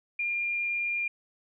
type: tone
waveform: sine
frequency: 2403 Hz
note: D7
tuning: 39 cents sharp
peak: -27 dBFS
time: 0.19-1.08 s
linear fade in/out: 5 ms
effects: none